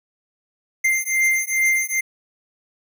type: beating tone pair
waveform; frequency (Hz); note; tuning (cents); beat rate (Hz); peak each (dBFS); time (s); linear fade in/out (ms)
square; 2093 / 2095.4; C7 / C7; 0 / +2; 2.4; -21; 0.84-2.01; 10
effects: none